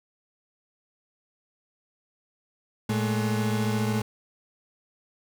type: tone pair together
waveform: 35% pulse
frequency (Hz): 113.39 / 212.7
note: A#2 / G#3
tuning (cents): -47 / +42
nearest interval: major seventh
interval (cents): 1089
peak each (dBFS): -25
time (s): 2.89-4.02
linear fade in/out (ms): 5
effects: none